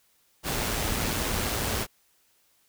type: noise with amplitude modulation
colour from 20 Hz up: pink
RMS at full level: -27 dBFS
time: 0.43-1.87 s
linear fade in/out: 50 ms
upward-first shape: sine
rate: 112 Hz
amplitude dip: 35%
effects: white hiss -66 dBFS RMS until 2.68 s